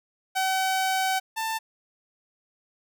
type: tone pair in turn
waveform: sawtooth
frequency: 760 / 890.1 Hz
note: F#5 / A5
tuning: +46 / +20 cents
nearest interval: minor third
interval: 274 cents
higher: second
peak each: -19 / -23 dBFS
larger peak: first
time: 0.35-1.2 / 1.36-1.59 s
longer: first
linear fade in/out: 20 ms
effects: none